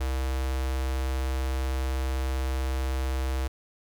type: tone with notch filter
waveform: square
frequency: 65.41 Hz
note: C2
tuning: in tune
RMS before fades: -28 dBFS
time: 0-3.48 s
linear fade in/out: 10 ms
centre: 180 Hz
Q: 1.1
effects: none